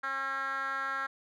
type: tone with band-pass filter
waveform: 10% pulse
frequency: 270.6 Hz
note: C#4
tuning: 42 cents flat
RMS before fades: -34 dBFS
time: 0.03-1.07 s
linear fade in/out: 10 ms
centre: 1500 Hz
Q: 4
effects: none